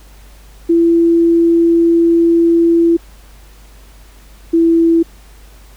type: tone pair in turn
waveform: sine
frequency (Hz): 336 / 331.9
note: E4 / E4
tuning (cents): +33 / +12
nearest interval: unison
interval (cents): 21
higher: first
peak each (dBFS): -7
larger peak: neither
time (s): 0.69-2.97 / 4.53-5.03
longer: first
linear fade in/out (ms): 10
effects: added 50 Hz sine -38 dBFS peak until 5.76 s + pink hiss -46 dBFS RMS until 5.76 s